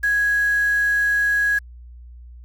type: tone with quantisation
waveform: sine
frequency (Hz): 1661.2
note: G#6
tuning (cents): 0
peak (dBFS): -16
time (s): 0.03-1.59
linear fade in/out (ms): 10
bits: 6
effects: added 60 Hz sine -38 dBFS peak until 2.44 s